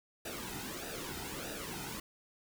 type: noise with flanger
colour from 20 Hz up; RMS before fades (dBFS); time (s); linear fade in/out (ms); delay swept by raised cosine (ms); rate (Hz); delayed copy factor
pink; -42; 0.25-2; 5; 0.92 to 1.79; 1.6; -0.7
effects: none